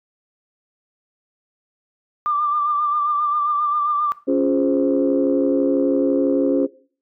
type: tone with vibrato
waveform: sine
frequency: 1185 Hz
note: D6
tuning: 15 cents sharp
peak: -17 dBFS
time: 2.26-4.12 s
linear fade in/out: 0 ms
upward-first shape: sine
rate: 7.5 Hz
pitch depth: 38 cents each way
type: chord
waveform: sine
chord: Db major seventh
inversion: none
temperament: equal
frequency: 277.2 / 349.2 / 415.3 / 523.3 Hz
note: Db4 / F4 / Ab4 / C5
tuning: 0 / 0 / 0 / 0 cents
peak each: -17 / -22 / -23 / -21 dBFS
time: 4.27-6.67 s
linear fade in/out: 20 ms
effects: noise-tail reverb RT60 0.4 s tail -17 dB re dry + tanh soft clip ceiling -7 dBFS